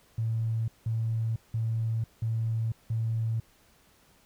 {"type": "tone bursts", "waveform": "triangle", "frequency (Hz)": 112.9, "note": "A2", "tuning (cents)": 45, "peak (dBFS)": -22, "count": 5, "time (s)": [0.18, 3.4], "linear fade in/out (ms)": 5, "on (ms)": 500, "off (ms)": 180, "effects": ["tanh soft clip ceiling -24 dBFS", "pink hiss -62 dBFS RMS until 4.25 s"]}